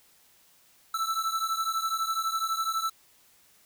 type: beating tone pair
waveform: square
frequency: 1318.5 / 1330.5 Hz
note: E6 / E6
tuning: 0 / +16 cents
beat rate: 12 Hz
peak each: -30 / -32 dBFS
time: 0.94-2.9 s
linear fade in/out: 5 ms
effects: white hiss -61 dBFS RMS until 3.65 s